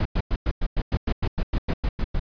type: noise bursts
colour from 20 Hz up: brown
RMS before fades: -22 dBFS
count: 15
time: 0-2.196 s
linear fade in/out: 5 ms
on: 54 ms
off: 99 ms
effects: resampled to 11025 Hz